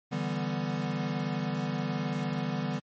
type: chord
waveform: square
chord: E minor seventh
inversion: third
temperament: equal with one note detuned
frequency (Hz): 146.83 / 165.77 / 196 / 246.9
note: D3 / E3 / G3 / B3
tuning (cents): 0 / +10 / 0 / 0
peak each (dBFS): -35 / -36 / -36 / -36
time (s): 0.11-2.8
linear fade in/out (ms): 20
effects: low-pass 5000 Hz 12 dB/octave + MP3 32 kbps